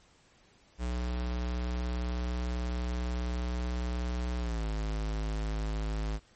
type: tone with pitch glide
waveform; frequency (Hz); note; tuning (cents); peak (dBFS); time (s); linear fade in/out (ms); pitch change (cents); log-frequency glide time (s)
square; 60.8 to 53.24; B1 to G#1; -26 to +44; -31; 0.78-6.2; 50; -230; 4.39-4.69
effects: pink hiss -63 dBFS RMS until 6.35 s + MP3 32 kbps